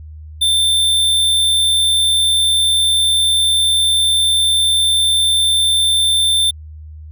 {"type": "tone", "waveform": "square", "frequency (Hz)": 3565, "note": "A7", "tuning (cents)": 22, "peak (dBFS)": -12, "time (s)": [0.41, 6.51], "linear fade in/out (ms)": 10, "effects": ["added 77 Hz sine -31 dBFS peak until 7.11 s"]}